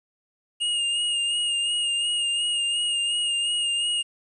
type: tone with vibrato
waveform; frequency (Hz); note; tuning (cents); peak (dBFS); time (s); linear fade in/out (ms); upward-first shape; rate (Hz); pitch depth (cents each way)
square; 2844; F7; +31; -23; 0.6-4.03; 20; sine; 2.8; 27
effects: resampled to 24000 Hz + 10-bit